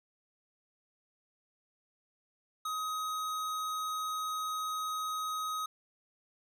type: tone with hard clipping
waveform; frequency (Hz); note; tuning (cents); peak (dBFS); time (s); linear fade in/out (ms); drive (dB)
sine; 1261; D#6; +23; -35; 2.65-5.66; 5; 17
effects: none